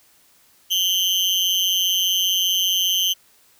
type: tone with amplitude modulation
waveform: 35% pulse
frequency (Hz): 3069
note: G7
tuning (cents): -37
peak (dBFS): -12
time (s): 0.7-3.14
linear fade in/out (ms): 20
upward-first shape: sine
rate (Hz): 185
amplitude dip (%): 85
effects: white hiss -56 dBFS RMS until 3.59 s